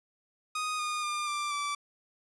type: tone with pitch steps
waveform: sawtooth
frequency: 1244.5 / 1223.1 / 1202.1 / 1181.5 / 1161.2 Hz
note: D#6 / D#6 / D6 / D6 / D6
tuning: 0 / -30 / +40 / +10 / -20 cents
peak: -27 dBFS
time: 0.55-1.75 s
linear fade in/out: 5 ms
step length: 240 ms
effects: resampled to 24000 Hz